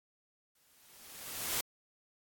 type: noise with exponential growth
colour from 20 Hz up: white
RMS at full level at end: -32 dBFS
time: 0.55-1.61 s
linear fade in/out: 5 ms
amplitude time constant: 230 ms
effects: AAC 64 kbps